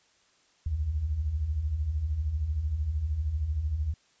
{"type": "beating tone pair", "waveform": "sine", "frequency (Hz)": [65.41, 78.41], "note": ["C2", "D#2"], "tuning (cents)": [0, 14], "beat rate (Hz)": 13, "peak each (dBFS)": [-35, -27], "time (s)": [0.66, 3.94], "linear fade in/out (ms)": 5, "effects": ["white hiss -65 dBFS RMS until 4.2 s", "resampled to 16000 Hz"]}